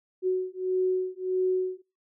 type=beating tone pair; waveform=sine; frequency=370 / 371.6 Hz; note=F#4 / F#4; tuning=0 / +7 cents; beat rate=1.6 Hz; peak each=-27 / -27 dBFS; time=0.22-1.82 s; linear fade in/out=50 ms; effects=noise-tail reverb RT60 0.3 s tail -24 dB re dry